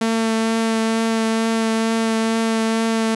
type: tone with vibrato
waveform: sawtooth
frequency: 224.6 Hz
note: A3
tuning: 36 cents sharp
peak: -13 dBFS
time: 0.01-3.15 s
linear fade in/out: 5 ms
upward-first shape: triangle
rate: 2.2 Hz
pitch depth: 14 cents each way
effects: resampled to 24000 Hz